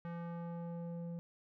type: tone with low-pass filter sweep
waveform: square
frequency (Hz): 170.3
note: F3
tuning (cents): -43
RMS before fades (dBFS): -43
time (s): 0.05-1.19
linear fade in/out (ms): 0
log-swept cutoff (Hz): 1600 to 400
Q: 1.2
effects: none